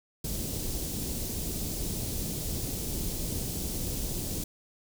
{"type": "band-stop noise", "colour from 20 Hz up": "pink", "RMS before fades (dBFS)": -33, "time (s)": [0.24, 4.44], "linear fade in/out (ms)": 5, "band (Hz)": [370, 5500], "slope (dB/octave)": 12, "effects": []}